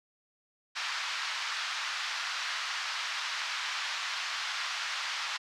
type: band-pass noise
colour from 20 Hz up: pink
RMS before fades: -35 dBFS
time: 0.75-5.38 s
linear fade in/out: 20 ms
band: 1100 to 5400 Hz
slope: 24 dB/octave
effects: none